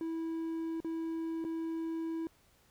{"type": "tone with dropouts", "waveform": "triangle", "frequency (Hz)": 326.8, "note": "E4", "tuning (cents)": -15, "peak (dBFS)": -32, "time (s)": [0.01, 2.27], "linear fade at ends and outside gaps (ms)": 1, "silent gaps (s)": [[0.803, 0.846], [1.442, 1.449]], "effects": ["pink hiss -67 dBFS RMS until 2.7 s"]}